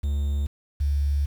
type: tone pair in turn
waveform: triangle / sine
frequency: 71.3 / 71.3 Hz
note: C#2 / C#2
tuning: +49 / +49 cents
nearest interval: unison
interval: 0 cents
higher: neither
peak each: -20 dBFS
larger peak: neither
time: 0.03-0.47 / 0.8-1.26 s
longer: second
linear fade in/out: 10 ms
effects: 8-bit